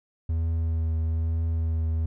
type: tone with vibrato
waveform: triangle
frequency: 81.2 Hz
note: E2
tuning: 26 cents flat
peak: -21 dBFS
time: 0.29-2.06 s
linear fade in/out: 5 ms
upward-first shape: triangle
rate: 1.1 Hz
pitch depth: 19 cents each way
effects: none